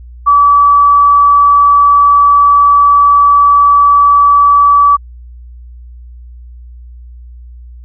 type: tone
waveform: sine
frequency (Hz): 1149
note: D6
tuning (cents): -38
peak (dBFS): -3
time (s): 0.26-4.97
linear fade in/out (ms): 20
effects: added 60 Hz sine -29 dBFS peak until 7.84 s